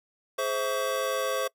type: tone cluster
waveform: square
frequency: 421.5 / 523 / 656 / 1132 Hz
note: G#4 / C5 / E5 / C#6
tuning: +26 / -1 / -9 / +36 cents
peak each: -36 / -30 / -35 / -33 dBFS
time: 0.38-1.48 s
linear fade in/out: 10 ms
effects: noise-tail reverb RT60 0.1 s tail -23 dB re dry